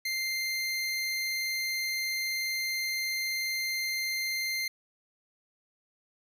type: tone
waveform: 25% pulse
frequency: 2093 Hz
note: C7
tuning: in tune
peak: -26 dBFS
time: 0.05-4.68 s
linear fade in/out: 5 ms
effects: none